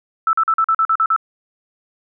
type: tone bursts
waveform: sine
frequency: 1318.5 Hz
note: E6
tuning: in tune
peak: -12 dBFS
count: 9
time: 0.27-1.163 s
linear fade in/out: 2 ms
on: 61 ms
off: 43 ms
effects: none